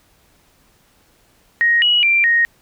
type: tone with pitch steps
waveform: sine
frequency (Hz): 1875 / 2915 / 2363 / 1867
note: A#6 / F#7 / D7 / A#6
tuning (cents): +10 / -26 / +10 / +2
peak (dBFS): -11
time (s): 1.61-2.45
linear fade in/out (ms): 0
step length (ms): 210
effects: pink hiss -56 dBFS RMS until 2.61 s